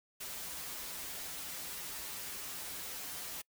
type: noise with comb filter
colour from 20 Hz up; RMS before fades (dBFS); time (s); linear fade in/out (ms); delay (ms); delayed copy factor
white; -43; 0.2-3.42; 10; 8.7; -0.85
effects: noise-tail reverb RT60 0.1 s tail -25 dB re dry